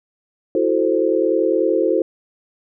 sine chord, F# half-diminished seventh, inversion third, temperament equal, 329.6 / 370 / 440 / 523.3 Hz, E4 / F#4 / A4 / C5, 0 / 0 / 0 / 0 cents, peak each -20 dBFS, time 0.55-2.02 s, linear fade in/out 2 ms, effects none

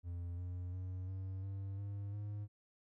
triangle tone with pitch steps, 87 / 89.55 / 92.17 / 94.87 / 97.65 / 100.52 / 103.46 Hz, F2 / F2 / F#2 / F#2 / G2 / G2 / G#2, -6 / +44 / -6 / +44 / -6 / +44 / -6 cents, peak -38 dBFS, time 0.03-2.48 s, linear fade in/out 50 ms, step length 350 ms, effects none

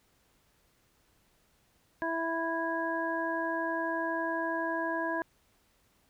harmonic tone, 329.6 Hz, E4, in tune, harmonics 1 / 2 / 3 / 5, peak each -35 / -35 / -35 / -35 dBFS, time 2.02-5.22 s, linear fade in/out 0 ms, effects pink hiss -69 dBFS RMS until 6.09 s

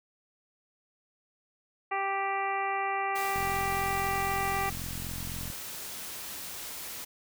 harmonic tone, 392 Hz, G4, in tune, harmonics 1 / 2 / 3 / 4 / 5 / 6 / 7, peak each -38 / -31 / -34 / -45 / -36 / -39 / -44 dBFS, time 1.91-4.7 s, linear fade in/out 10 ms
white noise, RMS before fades -40 dBFS, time 3.15-7.05 s, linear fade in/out 10 ms
click train, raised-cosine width 5 ms, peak -28 dBFS, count 95, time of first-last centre 3.36-5.501 s, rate 43.9 Hz
effects none

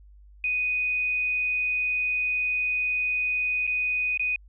sine tone with dropouts, 2489 Hz, D#7, in tune, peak -23 dBFS, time 0.44-4.36 s, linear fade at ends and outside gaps 2 ms, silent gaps 3.668-3.675 / 4.175-4.195 s, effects added 50 Hz sine -48 dBFS peak until 4.48 s

